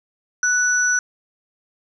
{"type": "tone pair together", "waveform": "sine", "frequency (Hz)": [1480, 5920], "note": ["F#6", "F#8"], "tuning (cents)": [0, 0], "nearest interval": "2 octaves", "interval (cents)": 2400, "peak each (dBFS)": [-17, -20], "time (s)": [0.43, 0.99], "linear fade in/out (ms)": 2, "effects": ["9-bit"]}